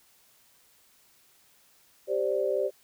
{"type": "chord", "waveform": "sine", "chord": "G suspended fourth", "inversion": "none", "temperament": "equal", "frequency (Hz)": [392, 523.3, 587.3], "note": ["G4", "C5", "D5"], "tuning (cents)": [0, 0, 0], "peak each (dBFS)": -29, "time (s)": [2.07, 2.71], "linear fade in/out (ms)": 50, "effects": ["white hiss -62 dBFS RMS until 2.83 s"]}